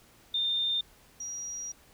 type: tone pair in turn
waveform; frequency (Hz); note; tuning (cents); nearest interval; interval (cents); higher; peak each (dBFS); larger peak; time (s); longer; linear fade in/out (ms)
sine; 3616 / 5740; A7 / F8; +47 / +47; minor sixth; 800; second; -26 / -35; first; 0.34-0.81 / 1.2-1.72; second; 5
effects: pink hiss -59 dBFS RMS until 1.93 s